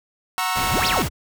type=chord; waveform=sawtooth; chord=F# dominant seventh; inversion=none; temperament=equal with one note detuned; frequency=740 / 932.3 / 1094.7 / 1318.5 Hz; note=F#5 / A#5 / C#6 / E6; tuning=0 / 0 / -22 / 0 cents; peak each=-23 dBFS; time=0.38-1.02 s; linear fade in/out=0 ms
type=noise; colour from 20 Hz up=pink; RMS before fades=-27 dBFS; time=0.55-1.09 s; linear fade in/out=20 ms
type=exponential two-way sweep; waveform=sine; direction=up then down; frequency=46.25 to 5680 to 46.25 Hz; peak=-21 dBFS; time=0.69-1.1 s; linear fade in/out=50 ms; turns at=0.87 s
effects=none